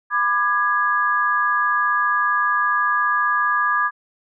sine chord, G# diminished, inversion first, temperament just, 996.7 / 1196.1 / 1661.2 Hz, B5 / D6 / G#6, +16 / +31 / 0 cents, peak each -25 / -19 / -20 dBFS, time 0.1-3.91 s, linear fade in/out 50 ms, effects none

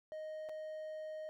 triangle tone with dropouts, 622.3 Hz, D#5, in tune, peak -40 dBFS, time 0.12-1.29 s, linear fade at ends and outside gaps 0 ms, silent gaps 0.489-0.494 s, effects none

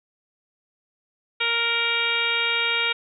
harmonic tone with a mistuned harmonic, 466.2 Hz, A#4, in tune, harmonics 1 / 2 / 3 / 4 / 5 / 6 / 7 / 8, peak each -34 / -34 / -28 / -33 / -24 / -29 / -30 / -29 dBFS, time 1.4-2.93 s, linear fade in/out 10 ms, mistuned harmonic 6, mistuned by +18 cents, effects none

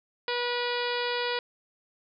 harmonic tone, 485.4 Hz, B4, 30 cents flat, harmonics 1 / 2 / 3 / 4 / 5 / 6 / 7 / 8 / 9 / 10, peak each -31 / -34 / -36 / -37 / -38 / -39 / -39 / -40 / -41 / -41 dBFS, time 0.28-1.39 s, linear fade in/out 2 ms, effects none

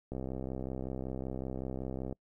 click train, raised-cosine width 2 ms, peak -25 dBFS, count 132, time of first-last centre 0.12-2.126 s, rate 65.3 Hz, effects noise-tail reverb RT60 0.1 s tail -26 dB re dry

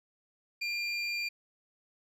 triangle tone pair together, 2400 / 4647 Hz, D7 / D8, +37 / -19 cents, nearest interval major seventh, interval 1144 cents, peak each -31 / -37 dBFS, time 0.61-1.29 s, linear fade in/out 10 ms, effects none

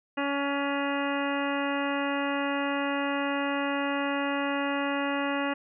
harmonic tone with a mistuned harmonic, 281.4 Hz, C#4, 26 cents sharp, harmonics 1 / 2 / 3 / 4 / 5 / 6 / 7 / 9 / 10, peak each -30 / -33 / -35 / -36 / -37 / -38 / -38 / -40 / -40 dBFS, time 0.17-5.54 s, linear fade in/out 10 ms, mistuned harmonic 9, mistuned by -25 cents, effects none

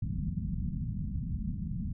white low-pass noise, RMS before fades -34 dBFS, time 0.02-1.93 s, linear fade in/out 5 ms, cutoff 210 Hz, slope 48 dB/octave, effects none

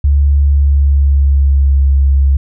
sine tone with pitch glide, 71 to 68.62 Hz, C#2 to C#2, +42 to -17 cents, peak -6 dBFS, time 0.04-2.37 s, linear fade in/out 5 ms, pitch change -59 cents, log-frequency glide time 0.4-1.82 s, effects none

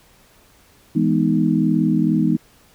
sine chord, E major seventh, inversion none, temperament equal, 164.81 / 207.7 / 246.9 / 311.1 Hz, E3 / G#3 / B3 / D#4, 0 / 0 / 0 / 0 cents, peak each -20 dBFS, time 0.95-2.37 s, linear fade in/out 10 ms, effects pink hiss -53 dBFS RMS until 2.74 s

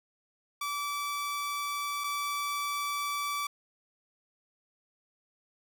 sawtooth tone pair in turn, 1156 / 1156 Hz, D6 / D6, -28 / -28 cents, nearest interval unison, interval 0 cents, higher neither, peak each -28 / -27 dBFS, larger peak second, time 0.61-2.04 / 2.04-3.47 s, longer neither, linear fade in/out 5 ms, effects none

